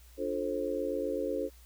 sine chord, D minor seventh, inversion none, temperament just, 293.7 / 352.4 / 440.5 / 528.6 Hz, D4 / F4 / A4 / C5, 0 / +16 / +2 / +18 cents, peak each -37 / -38 / -35 / -34 dBFS, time 0.17-1.5 s, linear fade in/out 50 ms, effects added 60 Hz sine -53 dBFS peak until 1.65 s + white hiss -61 dBFS RMS until 1.65 s

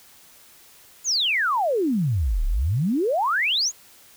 sine exponential two-way sweep, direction down then up, 7160 to 32.7 to 7160 Hz, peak -19 dBFS, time 1.04-3.72 s, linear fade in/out 50 ms, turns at 2.45 s, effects white hiss -51 dBFS RMS until 4.16 s

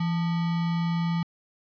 sine tone with sample-and-hold, 168.3 Hz, E3, 36 cents sharp, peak -23 dBFS, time 0-1.23 s, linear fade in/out 5 ms, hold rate 1050 Hz, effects resampled to 11025 Hz

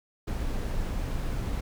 brown noise, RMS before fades -30 dBFS, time 0.27-1.61 s, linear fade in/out 10 ms, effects none

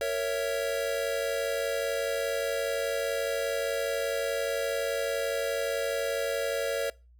square chord, A# diminished, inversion none, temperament equal with one note detuned, 462.7 / 554.4 / 659.3 Hz, A#4 / C#5 / E5, -13 / 0 / 0 cents, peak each -33 / -31 / -35 dBFS, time 0.01-6.9 s, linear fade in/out 2 ms, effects noise-tail reverb RT60 0.3 s tail -23 dB re dry + added 60 Hz sine -54 dBFS peak until 7.19 s

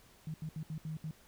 sine tone bursts at uneven times, 156.7 Hz, D#3, 13 cents sharp, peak -37 dBFS, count 6, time 0.27-0.34 / 0.42-0.49 / 0.56-0.63 / 0.7-0.78 / 0.85-0.97 / 1.04-1.11 s, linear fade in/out 2 ms, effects pink hiss -62 dBFS RMS until 1.27 s

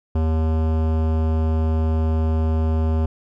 sine tone with hard clipping, 79.6 Hz, D#2, 40 cents sharp, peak -19 dBFS, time 0.15-3.06 s, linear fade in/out 5 ms, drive 18 dB, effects none

